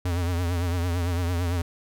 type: tone with vibrato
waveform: square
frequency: 87.31 Hz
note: F2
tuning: in tune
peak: -24 dBFS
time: 0.05-1.62 s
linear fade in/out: 5 ms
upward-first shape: triangle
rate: 8.9 Hz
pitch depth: 86 cents each way
effects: none